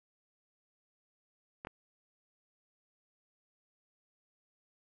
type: clicks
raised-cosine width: 0.5 ms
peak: -26 dBFS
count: 2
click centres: 1.649 / 1.671 s
effects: none